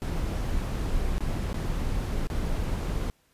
brown noise with dropouts, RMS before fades -28 dBFS, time 0.02-3.1 s, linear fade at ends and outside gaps 0 ms, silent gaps 1.181-1.206 / 1.53-1.543 / 2.271-2.301 s, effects pink hiss -66 dBFS RMS until 3.33 s + resampled to 32000 Hz

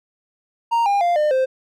triangle tone with pitch steps, 930 / 804.9 / 696.7 / 603 / 521.9 Hz, A#5 / G5 / F5 / D5 / C5, -4 / +46 / -4 / +46 / -4 cents, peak -13 dBFS, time 0.71-1.46 s, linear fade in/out 20 ms, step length 150 ms, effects none

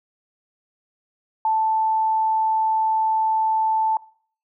sine tone, 880 Hz, A5, in tune, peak -17 dBFS, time 1.45-3.97 s, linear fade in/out 2 ms, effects noise-tail reverb RT60 0.5 s tail -21 dB re dry

